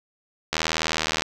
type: click train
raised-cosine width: 0.2 ms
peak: -5 dBFS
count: 56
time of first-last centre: 0.53-1.221 s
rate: 79.6 Hz
effects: none